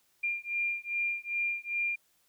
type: beating tone pair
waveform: sine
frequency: 2395 / 2397.5 Hz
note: D7 / D7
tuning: +33 / +35 cents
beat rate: 2.5 Hz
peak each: -33 / -33 dBFS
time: 0.23-1.96 s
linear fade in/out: 10 ms
effects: white hiss -70 dBFS RMS until 2.28 s